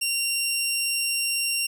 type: tone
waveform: 15% pulse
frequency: 2762 Hz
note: F7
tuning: 20 cents flat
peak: -16 dBFS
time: 0.01-1.67 s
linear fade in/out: 10 ms
effects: none